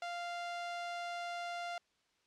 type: tone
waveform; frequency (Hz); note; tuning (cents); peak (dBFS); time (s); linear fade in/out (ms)
sawtooth; 696; F5; -6; -35; 0.02-1.78; 2
effects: white hiss -75 dBFS RMS until 2.26 s + low-pass 5000 Hz 12 dB/octave